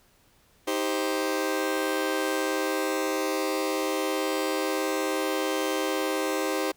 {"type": "chord", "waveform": "sawtooth", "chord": "C minor", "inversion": "first", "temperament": "just", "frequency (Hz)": [314, 392.4, 523.3], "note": ["Eb4", "G4", "C5"], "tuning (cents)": [16, 2, 0], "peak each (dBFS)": -26, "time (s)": [0.67, 6.72], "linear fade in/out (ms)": 10, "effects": ["pink hiss -62 dBFS RMS until 6.76 s"]}